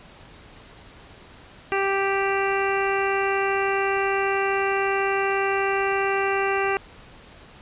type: harmonic tone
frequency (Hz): 392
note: G4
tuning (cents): 0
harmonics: 1 / 2 / 3 / 4 / 5 / 6 / 7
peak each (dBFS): -24 / -27 / -29 / -30 / -31 / -32 / -32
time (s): 1.72-6.77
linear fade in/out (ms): 0
effects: pink hiss -47 dBFS RMS until 7.61 s + resampled to 8000 Hz